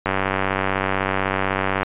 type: click train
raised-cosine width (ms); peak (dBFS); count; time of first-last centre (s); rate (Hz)
0.5; -5; 171; 0.06-1.831; 96
effects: resampled to 8000 Hz